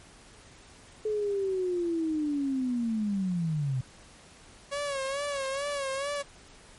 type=linear sweep; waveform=sine; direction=down; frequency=432.4 to 124.9 Hz; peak=-26 dBFS; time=1.05-3.81 s; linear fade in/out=5 ms
type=tone with vibrato; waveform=sawtooth; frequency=556 Hz; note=C#5; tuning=5 cents sharp; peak=-26 dBFS; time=4.71-6.23 s; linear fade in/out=20 ms; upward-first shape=sine; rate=2.3 Hz; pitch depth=73 cents each way
effects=pink hiss -53 dBFS RMS until 6.78 s + MP3 48 kbps